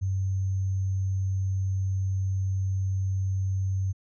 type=tone with sample-and-hold; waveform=sine; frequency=95.6 Hz; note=G2; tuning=43 cents flat; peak=-24 dBFS; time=0.01-3.93 s; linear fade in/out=20 ms; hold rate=6300 Hz; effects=resampled to 22050 Hz

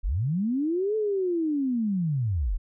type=linear two-way sweep; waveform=sine; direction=up then down; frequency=31.54 to 440 to 31.54 Hz; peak=-23 dBFS; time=0.03-2.58 s; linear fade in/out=20 ms; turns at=0.96 s; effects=none

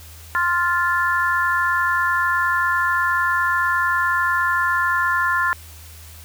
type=chord; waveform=sine; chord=F major; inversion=second; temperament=just; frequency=1047.7 / 1396.9 / 1746.1 Hz; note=C6 / F6 / A6; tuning=+2 / 0 / -14 cents; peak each=-21 dBFS; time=0.35-5.53 s; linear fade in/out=0 ms; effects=added 80 Hz sine -40 dBFS peak until 6.24 s + white hiss -44 dBFS RMS until 6.24 s

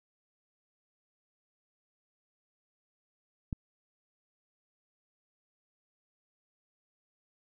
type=click; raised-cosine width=5 ms; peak=-21 dBFS; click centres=3.528 s; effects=none

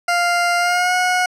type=tone with pitch glide; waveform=20% pulse; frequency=698.5 to 728.6 Hz; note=F5 to F#5; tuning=0 to -27 cents; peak=-10 dBFS; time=0.08-1.26 s; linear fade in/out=5 ms; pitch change=+73 cents; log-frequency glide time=0.58-0.94 s; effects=low-pass 9000 Hz 12 dB/octave

